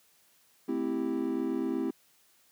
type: chord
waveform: triangle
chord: A minor seventh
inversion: none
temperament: equal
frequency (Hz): 220 / 261.6 / 329.6 / 392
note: A3 / C4 / E4 / G4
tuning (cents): 0 / 0 / 0 / 0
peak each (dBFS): -36 / -30 / -31 / -34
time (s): 0.68-1.91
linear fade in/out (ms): 10
effects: white hiss -65 dBFS RMS until 2.51 s + high-pass 100 Hz 12 dB/octave